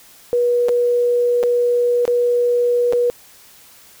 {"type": "tone with dropouts", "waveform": "sine", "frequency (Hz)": 483.9, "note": "B4", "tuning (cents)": -35, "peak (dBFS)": -13, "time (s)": [0.33, 3.1], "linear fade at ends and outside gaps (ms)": 0, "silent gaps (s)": [[0.685, 0.691], [1.43, 1.436], [2.053, 2.078], [2.925, 2.933]], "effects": ["white hiss -46 dBFS RMS until 4 s"]}